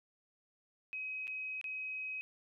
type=tone with dropouts; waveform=sine; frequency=2535 Hz; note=D#7; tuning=32 cents sharp; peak=-38 dBFS; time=0.93-2.21 s; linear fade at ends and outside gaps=0 ms; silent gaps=1.271-1.278 / 1.613-1.642 s; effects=none